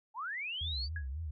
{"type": "linear sweep", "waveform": "sine", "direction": "up", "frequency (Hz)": [808, 4699], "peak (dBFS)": -36, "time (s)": [0.14, 0.89], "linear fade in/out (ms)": 50}
{"type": "tone with vibrato", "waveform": "sine", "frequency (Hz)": 73.42, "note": "D2", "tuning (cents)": 0, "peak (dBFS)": -36, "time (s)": [0.61, 1.31], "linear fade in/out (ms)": 5, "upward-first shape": "sine", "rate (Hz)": 3.7, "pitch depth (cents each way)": 210}
{"type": "tone with exponential decay", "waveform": "sine", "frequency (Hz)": 1661.2, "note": "G#6", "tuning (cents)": 0, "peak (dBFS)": -36, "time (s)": [0.96, 1.08], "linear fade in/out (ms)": 2, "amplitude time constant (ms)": 25}
{"effects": []}